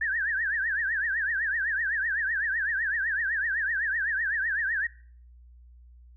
sine tone with vibrato, 1700 Hz, G#6, 40 cents sharp, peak -25 dBFS, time 0.01-4.87 s, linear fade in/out 5 ms, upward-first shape triangle, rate 7.9 Hz, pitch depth 210 cents each way, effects noise-tail reverb RT60 0.5 s tail -22 dB re dry + added 60 Hz sine -49 dBFS peak until 6.16 s

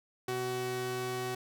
sawtooth tone pair together, 125.37 / 375.7 Hz, B2 / F#4, +26 / +26 cents, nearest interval octave + perfect fifth, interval 1900 cents, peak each -36 / -30 dBFS, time 0.28-1.35 s, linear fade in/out 5 ms, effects none

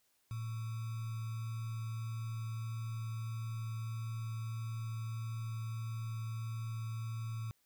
sine tone with sample-and-hold, 112.7 Hz, A2, 42 cents sharp, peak -37 dBFS, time 0.31-7.51 s, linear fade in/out 0 ms, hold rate 1225 Hz, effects white hiss -75 dBFS RMS until 7.65 s

